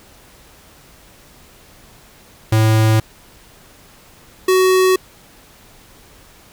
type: tone pair in turn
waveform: square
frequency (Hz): 110 / 373.2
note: A2 / F#4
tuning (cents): 0 / +15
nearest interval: octave + major sixth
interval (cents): 2115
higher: second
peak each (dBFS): -11 / -11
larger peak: neither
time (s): 2.52-3 / 4.48-4.96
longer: neither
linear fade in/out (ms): 5
effects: pink hiss -46 dBFS RMS until 6.52 s